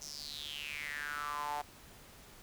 sawtooth tone with high-pass filter sweep, 146.8 Hz, D3, in tune, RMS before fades -41 dBFS, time 0.01-1.62 s, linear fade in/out 10 ms, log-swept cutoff 6000 to 770 Hz, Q 7.2, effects pink hiss -56 dBFS RMS until 2.42 s

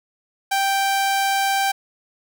sawtooth tone, 784 Hz, G5, in tune, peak -14 dBFS, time 0.51-1.72 s, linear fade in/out 10 ms, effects none

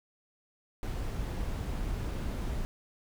brown noise, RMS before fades -34 dBFS, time 0.83-2.65 s, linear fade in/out 0 ms, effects none

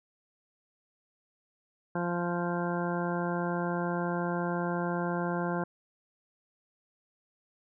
harmonic tone, 174.2 Hz, F3, 4 cents flat, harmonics 1 / 2 / 3 / 4 / 5 / 6 / 8 / 9, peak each -32 / -35 / -37 / -38 / -39 / -40 / -41 / -42 dBFS, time 1.95-5.64 s, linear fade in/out 5 ms, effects none

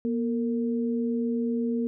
sine tone pair together, 238.1 / 457 Hz, A#3 / A#4, +37 / -34 cents, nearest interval major seventh, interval 1129 cents, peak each -25 / -31 dBFS, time 0.05-1.87 s, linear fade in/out 0 ms, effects none

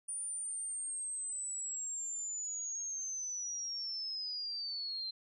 sine linear sweep, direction down, 9397 to 4105 Hz, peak -37 dBFS, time 0.08-5.11 s, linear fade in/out 10 ms, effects none

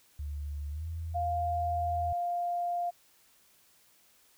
sine tone with pitch glide, 72.7 to 82.08 Hz, D2 to E2, -17 to -7 cents, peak -34 dBFS, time 0.19-2.13 s, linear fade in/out 5 ms, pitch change +210 cents, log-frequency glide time 0.71-0.86 s
sine tone, 700 Hz, F5, 4 cents sharp, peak -29 dBFS, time 1.14-2.91 s, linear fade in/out 20 ms
effects white hiss -64 dBFS RMS until 4.37 s

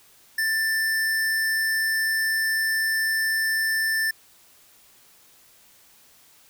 square tone, 1774 Hz, A6, 14 cents sharp, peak -22 dBFS, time 0.38-4.11 s, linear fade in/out 5 ms, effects white hiss -55 dBFS RMS until 6.49 s

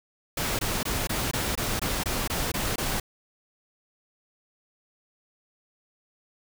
pink noise bursts, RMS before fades -28 dBFS, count 11, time 0.37-3 s, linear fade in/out 5 ms, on 220 ms, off 21 ms, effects none

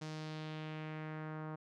sawtooth tone with low-pass filter sweep, 155.56 Hz, D#3, in tune, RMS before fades -44 dBFS, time 0.01-1.56 s, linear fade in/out 10 ms, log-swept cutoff 6000 to 1200 Hz, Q 1.7, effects none

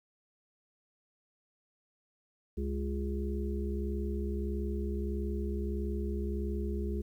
harmonic tone with a mistuned harmonic, 68.8 Hz, C#2, 12 cents flat, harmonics 1 / 3 / 5 / 6, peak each -33 / -38 / -40 / -41 dBFS, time 2.57-7.02 s, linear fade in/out 10 ms, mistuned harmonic 5, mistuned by +36 cents, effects 11-bit

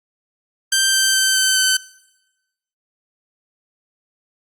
10% pulse tone with pitch steps, 1568 / 1558.1 / 1548.2 / 1538.4 / 1528.7 Hz, G6 / G6 / G6 / G6 / G6, 0 / -11 / -22 / -33 / -44 cents, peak -5 dBFS, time 0.72-1.77 s, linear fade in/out 5 ms, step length 210 ms, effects noise-tail reverb RT60 1.0 s tail -21 dB re dry + Opus 48 kbps

